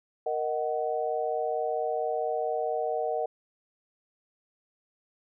sine chord, D# minor, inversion second, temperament just, 466.7 / 622.3 / 746.7 Hz, A#4 / D#5 / F#5, +2 / 0 / +16 cents, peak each -31 dBFS, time 0.26-3.26 s, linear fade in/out 5 ms, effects none

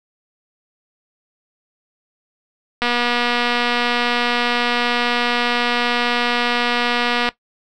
click train, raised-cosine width 0.3 ms, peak -3 dBFS, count 1078, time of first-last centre 2.82-7.289 s, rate 241 Hz, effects noise-tail reverb RT60 0.1 s tail -17 dB re dry

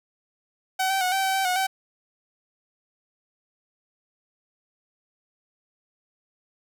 sawtooth tone with pitch steps, 757 / 773 / 733 / 773 / 767 / 772 / 729 / 767 Hz, F#5 / G5 / F#5 / G5 / G5 / G5 / F#5 / G5, +39 / -24 / -16 / -24 / -38 / -27 / -26 / -38 cents, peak -18 dBFS, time 0.79-1.67 s, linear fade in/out 10 ms, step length 110 ms, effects none

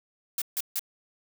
blue noise bursts, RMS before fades -29 dBFS, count 3, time 0.38-0.794 s, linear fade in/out 2 ms, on 38 ms, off 150 ms, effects none

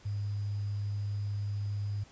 sine tone with sample-and-hold, 102.1 Hz, G#2, 29 cents flat, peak -31 dBFS, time 0.05-2.04 s, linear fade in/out 10 ms, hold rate 4900 Hz, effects pink hiss -58 dBFS RMS until 2.11 s + resampled to 16000 Hz

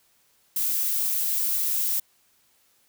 violet noise, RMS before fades -25 dBFS, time 0.56-2 s, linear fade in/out 5 ms, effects white hiss -64 dBFS RMS until 2.88 s

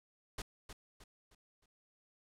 pink noise with echo, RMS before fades -41 dBFS, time 0.38-0.42 s, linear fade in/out 5 ms, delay 310 ms, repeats 4, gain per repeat -8 dB, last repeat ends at 1.66 s, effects low-pass 10000 Hz 12 dB/octave

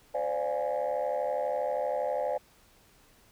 sine chord, D half-diminished seventh, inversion third, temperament equal with one note detuned, 514.9 / 587.3 / 698.5 / 830.6 Hz, C5 / D5 / F5 / Ab5, -28 / 0 / 0 / 0 cents, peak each -31 / -30 / -35 / -34 dBFS, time 0.14-2.38 s, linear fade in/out 10 ms, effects tanh soft clip ceiling -22 dBFS + pink hiss -61 dBFS RMS until 3.31 s

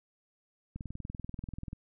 click train, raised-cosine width 5 ms, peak -27 dBFS, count 21, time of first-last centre 0.76-1.731 s, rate 20.6 Hz, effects none

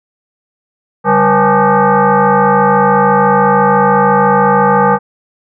sine tone with frequency modulation, 196 Hz, G3, in tune, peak -6 dBFS, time 1.04-4.99 s, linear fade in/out 50 ms, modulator 338 Hz, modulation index 3.4, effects none

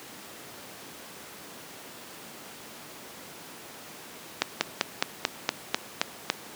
slowing click train, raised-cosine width 0.2 ms, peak -4 dBFS, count 9, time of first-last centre 4.42-6.301 s, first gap 190 ms, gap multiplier 1.06, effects pink hiss -44 dBFS RMS until 6.55 s + high-pass 200 Hz 12 dB/octave

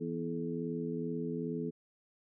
harmonic tone with a mistuned harmonic, 82.41 Hz, E2, in tune, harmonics 2 / 3 / 4 / 5, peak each -39 / -38 / -42 / -39 dBFS, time 0-1.71 s, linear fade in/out 20 ms, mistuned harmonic 5, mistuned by +67 cents, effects none

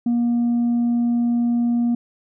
sine tone, 237.8 Hz, A#3, 35 cents sharp, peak -14 dBFS, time 0.06-1.95 s, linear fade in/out 5 ms, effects tanh soft clip ceiling -15 dBFS

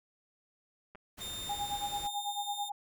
clicks, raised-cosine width 0.5 ms, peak -35 dBFS, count 2, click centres 0.95 / 0.955 s
pink noise, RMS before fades -47 dBFS, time 1.17-2.08 s, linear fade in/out 20 ms
sawtooth tone, 3638 Hz, A#7, 43 cents flat, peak -36 dBFS, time 1.2-2.7 s, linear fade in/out 20 ms
sine tone with tremolo, 817 Hz, G#5, 29 cents flat, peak -31 dBFS, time 1.49-2.72 s, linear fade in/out 5 ms, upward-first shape sine, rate 9.1 Hz, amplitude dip 90%
effects none

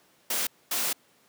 white noise bursts at uneven times, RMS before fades -28 dBFS, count 2, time 0.3-0.47 / 0.71-0.93 s, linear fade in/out 5 ms, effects pink hiss -62 dBFS RMS until 1.28 s + high-pass 200 Hz 12 dB/octave

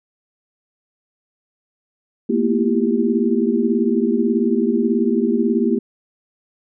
sine tone cluster, 223.2 / 241.5 / 325.6 / 338.1 / 394.8 Hz, A3 / B3 / E4 / E4 / G4, +25 / -39 / -21 / +44 / +12 cents, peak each -20 / -19 / -27 / -23 / -21 dBFS, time 2.29-5.79 s, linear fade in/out 10 ms, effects none

